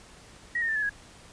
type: tone with pitch steps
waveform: sine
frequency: 1900 / 1836.3 / 1774.8 / 1715.3 / 1657.9 Hz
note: A#6 / A#6 / A6 / A6 / G#6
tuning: +33 / -27 / +14 / -45 / -3 cents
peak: -25 dBFS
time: 0.55-0.895 s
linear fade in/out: 5 ms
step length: 69 ms
effects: pink hiss -51 dBFS RMS until 1.32 s + resampled to 22050 Hz